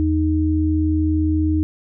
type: tone pair together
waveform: sine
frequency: 82.3 / 310.1 Hz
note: E2 / D#4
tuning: -2 / -6 cents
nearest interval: octave + major seventh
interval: 2296 cents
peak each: -18 dBFS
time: 0-1.63 s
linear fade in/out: 0 ms
effects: none